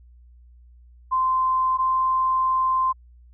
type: tone pair in turn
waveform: sine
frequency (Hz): 1038 / 1042.1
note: C6 / C6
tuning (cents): -14 / -7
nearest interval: unison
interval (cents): 7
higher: second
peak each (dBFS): -18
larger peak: neither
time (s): 1.11-1.78 / 1.78-2.93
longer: second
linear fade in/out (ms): 20
effects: added 60 Hz sine -47 dBFS peak until 3.33 s

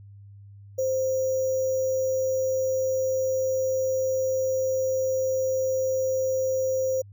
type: tone with sample-and-hold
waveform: sine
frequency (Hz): 523.3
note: C5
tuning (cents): 0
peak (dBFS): -22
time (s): 0.78-7.02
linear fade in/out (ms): 10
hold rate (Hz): 6300
effects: added 100 Hz sine -44 dBFS peak until 7.12 s

